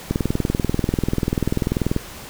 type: click train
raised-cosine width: 3 ms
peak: -6 dBFS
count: 39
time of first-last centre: 0.11-1.964 s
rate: 20.5 Hz
effects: pink hiss -37 dBFS RMS until 2.29 s